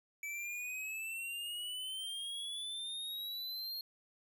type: exponential sweep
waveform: square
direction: up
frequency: 2300 to 4258 Hz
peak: -40 dBFS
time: 0.23-3.81 s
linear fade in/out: 2 ms
effects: none